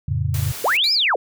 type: chord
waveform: sine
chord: F augmented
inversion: none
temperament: equal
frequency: 87.31 / 110 / 138.59 Hz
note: F2 / A2 / C#3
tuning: 0 / 0 / 0 cents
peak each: -23 dBFS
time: 0.08-0.52 s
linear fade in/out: 5 ms
type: noise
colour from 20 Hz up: white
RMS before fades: -32 dBFS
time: 0.34-0.77 s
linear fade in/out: 2 ms
type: linear two-way sweep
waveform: sine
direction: up then down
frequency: 359.4 to 5270 to 359.4 Hz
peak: -15 dBFS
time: 0.64-1.16 s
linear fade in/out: 5 ms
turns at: 0.93 s
type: tone with exponential decay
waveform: sawtooth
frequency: 2349 Hz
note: D7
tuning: in tune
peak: -21 dBFS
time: 0.84-1.14 s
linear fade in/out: 0 ms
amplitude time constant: 64 ms
effects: none